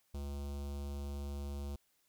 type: tone with notch filter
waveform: square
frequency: 70.8 Hz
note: C#2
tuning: 37 cents sharp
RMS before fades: -41 dBFS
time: 0.14-1.76 s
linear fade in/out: 5 ms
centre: 1800 Hz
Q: 0.75
effects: white hiss -75 dBFS RMS until 2.08 s